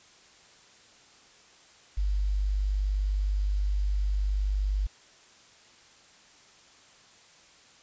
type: tone with quantisation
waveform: sine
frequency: 49.73 Hz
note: G1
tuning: 26 cents sharp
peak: -24 dBFS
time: 1.97-4.87 s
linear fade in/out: 10 ms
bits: 9
effects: white hiss -56 dBFS RMS until 7.82 s + resampled to 16000 Hz